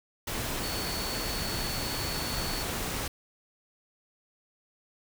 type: tone in noise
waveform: sine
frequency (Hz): 4435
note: C#8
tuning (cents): 0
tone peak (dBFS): -37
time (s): 0.63-2.63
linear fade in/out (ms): 5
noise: pink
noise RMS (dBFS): -33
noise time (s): 0.27-3.08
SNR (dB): -7
effects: none